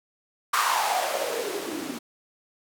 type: noise with band-pass filter sweep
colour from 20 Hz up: blue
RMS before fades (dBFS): -27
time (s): 0.53-1.99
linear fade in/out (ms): 10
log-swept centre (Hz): 1200 to 240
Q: 6
effects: none